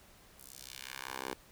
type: tone with high-pass filter sweep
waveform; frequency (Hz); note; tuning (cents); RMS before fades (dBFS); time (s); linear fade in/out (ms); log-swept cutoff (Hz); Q
10% pulse; 65.41; C2; 0; -45; 0.38-1.34; 5; 11000 to 420; 0.97
effects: pink hiss -60 dBFS RMS until 1.51 s